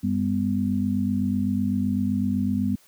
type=tone cluster; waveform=sine; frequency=96.8 / 201.5 / 249.4 Hz; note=G2 / G3 / B3; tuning=-21 / +48 / +17 cents; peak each=-29 / -24 / -25 dBFS; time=0.03-2.76 s; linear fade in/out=10 ms; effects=white hiss -57 dBFS RMS until 2.87 s